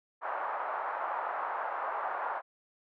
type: band-pass noise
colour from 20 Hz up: pink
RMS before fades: -35 dBFS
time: 0.21-2.42 s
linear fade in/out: 50 ms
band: 720 to 1300 Hz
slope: 24 dB/octave
effects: none